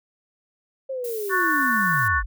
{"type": "linear sweep", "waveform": "sine", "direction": "down", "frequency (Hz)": [542, 38.09], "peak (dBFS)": -26, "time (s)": [0.89, 2.26], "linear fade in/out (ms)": 10}
{"type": "noise", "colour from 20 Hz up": "violet", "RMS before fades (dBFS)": -36, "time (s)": [1.04, 2.08], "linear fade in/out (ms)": 5}
{"type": "chord", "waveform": "sine", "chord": "F# minor", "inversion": "second", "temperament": "just", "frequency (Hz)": [1110, 1480, 1776], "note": ["C#6", "F#6", "A6"], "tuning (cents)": [2, 0, 16], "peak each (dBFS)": -23, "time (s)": [1.29, 2.23], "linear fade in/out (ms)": 50}
{"effects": []}